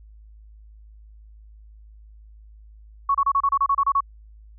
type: tone bursts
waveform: sine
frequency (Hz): 1111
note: C#6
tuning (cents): +4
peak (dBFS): -16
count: 11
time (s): 3.09-4.006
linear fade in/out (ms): 5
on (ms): 56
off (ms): 30
effects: added 53 Hz sine -44 dBFS peak until 4.58 s